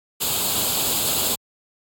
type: noise with comb filter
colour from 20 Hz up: white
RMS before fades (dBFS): -22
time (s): 0.2-1.36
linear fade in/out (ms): 20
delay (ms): 0.26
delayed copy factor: +0.7
effects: high-pass 60 Hz 12 dB/octave + AAC 64 kbps